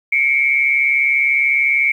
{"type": "tone pair together", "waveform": "sine", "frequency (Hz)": [2173, 2313], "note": ["C#7", "D7"], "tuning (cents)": [-35, -27], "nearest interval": "minor second", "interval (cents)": 108, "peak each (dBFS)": -15, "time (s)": [0.12, 1.92], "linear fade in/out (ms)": 5, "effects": ["8-bit"]}